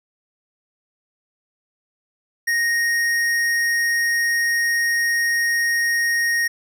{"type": "tone with hard clipping", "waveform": "sine", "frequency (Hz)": 1864.7, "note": "A#6", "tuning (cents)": 0, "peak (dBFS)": -19, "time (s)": [2.47, 6.48], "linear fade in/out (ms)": 10, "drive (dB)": 13, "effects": []}